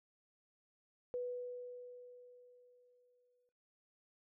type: tone with exponential decay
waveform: sine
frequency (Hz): 493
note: B4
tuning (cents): -3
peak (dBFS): -36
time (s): 1.14-3.49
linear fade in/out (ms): 0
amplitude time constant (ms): 510
effects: noise-tail reverb RT60 0.6 s tail -20 dB re dry